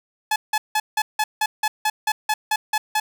sawtooth tone bursts, 857 Hz, A5, 46 cents flat, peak -14 dBFS, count 13, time 0.31-3 s, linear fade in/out 5 ms, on 50 ms, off 170 ms, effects none

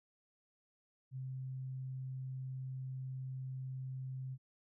sine tone, 130.81 Hz, C3, in tune, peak -40 dBFS, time 1.11-4.38 s, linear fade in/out 50 ms, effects none

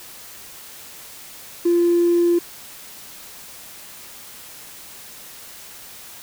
triangle tone, 345.2 Hz, F4, 20 cents flat, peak -10 dBFS, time 1.65-2.39 s, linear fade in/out 10 ms, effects tanh soft clip ceiling -11 dBFS + white hiss -40 dBFS RMS until 6.22 s

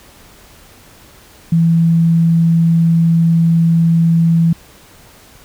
sine tone, 166 Hz, E3, 12 cents sharp, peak -8 dBFS, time 1.52-4.53 s, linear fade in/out 5 ms, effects pink hiss -43 dBFS RMS until 5.44 s

